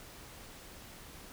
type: silence
effects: pink hiss -51 dBFS RMS until 1.32 s